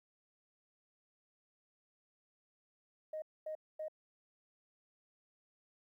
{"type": "tone bursts", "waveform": "sine", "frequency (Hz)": 622.3, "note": "D#5", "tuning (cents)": 0, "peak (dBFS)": -38, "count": 3, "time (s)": [3.13, 3.883], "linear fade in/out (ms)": 5, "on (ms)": 91, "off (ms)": 240, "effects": ["tanh soft clip ceiling -34 dBFS", "13-bit"]}